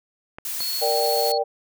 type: clicks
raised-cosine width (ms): 0.5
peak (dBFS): -21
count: 2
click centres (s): 0.385 / 0.605
type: noise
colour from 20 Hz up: blue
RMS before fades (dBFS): -29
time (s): 0.45-1.32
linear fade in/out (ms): 2
type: tone with tremolo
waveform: sine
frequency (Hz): 4356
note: C#8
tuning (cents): -31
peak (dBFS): -25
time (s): 0.6-1.38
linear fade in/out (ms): 5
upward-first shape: triangle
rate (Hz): 14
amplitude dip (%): 30
type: chord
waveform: sine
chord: G minor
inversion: first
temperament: equal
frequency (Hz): 466.2 / 587.3 / 784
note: Bb4 / D5 / G5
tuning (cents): 0 / 0 / 0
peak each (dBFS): -24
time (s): 0.81-1.44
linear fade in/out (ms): 20
effects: none